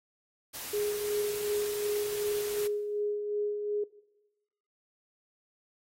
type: noise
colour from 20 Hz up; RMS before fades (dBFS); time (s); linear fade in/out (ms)
white; -40; 0.53-2.68; 20
type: tone with tremolo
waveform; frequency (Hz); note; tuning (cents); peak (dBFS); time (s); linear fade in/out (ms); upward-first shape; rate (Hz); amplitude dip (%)
sine; 415.3; G#4; 0; -27; 0.73-3.84; 5; sine; 2.7; 45
effects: noise-tail reverb RT60 1.0 s tail -19 dB re dry + AAC 48 kbps